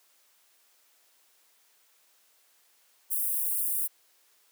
white high-pass noise, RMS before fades -29 dBFS, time 3.1-3.88 s, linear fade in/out 20 ms, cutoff 9200 Hz, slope 48 dB/octave, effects white hiss -65 dBFS RMS until 4.51 s + high-pass 400 Hz 12 dB/octave

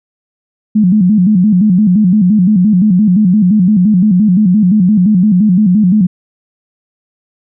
sine tone with vibrato, 196 Hz, G3, in tune, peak -5 dBFS, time 0.75-6.07 s, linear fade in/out 10 ms, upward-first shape square, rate 5.8 Hz, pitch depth 150 cents each way, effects none

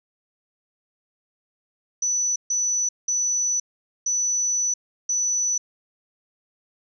sine tone bursts at uneven times, 5960 Hz, F#8, 12 cents sharp, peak -20 dBFS, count 5, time 2.02-2.36 / 2.5-2.89 / 3.08-3.6 / 4.06-4.74 / 5.09-5.58 s, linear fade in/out 5 ms, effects none

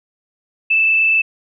sine tone with frequency modulation, 2637 Hz, E7, in tune, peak -11 dBFS, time 0.7-1.22 s, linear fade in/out 10 ms, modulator 28.5 Hz, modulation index 0.73, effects none

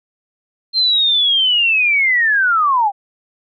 sine linear sweep, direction down, 4186 to 767 Hz, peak -11 dBFS, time 0.73-2.92 s, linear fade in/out 50 ms, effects none

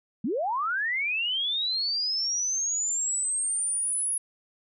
sine linear sweep, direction up, 185 to 10548 Hz, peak -25 dBFS, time 0.24-4.18 s, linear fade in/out 5 ms, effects none

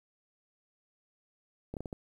slowing click train, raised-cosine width 2 ms, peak -25 dBFS, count 5, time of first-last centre 1.74-1.928 s, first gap 28 ms, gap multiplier 1.36, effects 10-bit

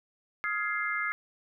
sine chord, F minor seventh, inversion third, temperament just, 1257.2 / 1396.9 / 1676.3 / 2095 Hz, Eb6 / F6 / Ab6 / C7, +18 / 0 / +16 / +2 cents, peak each -35 / -36 / -34 / -32 dBFS, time 0.44-1.12 s, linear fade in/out 0 ms, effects none

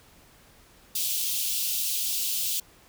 white high-pass noise, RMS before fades -28 dBFS, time 0.95-2.6 s, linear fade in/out 5 ms, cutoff 2700 Hz, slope 48 dB/octave, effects pink hiss -56 dBFS RMS until 2.88 s

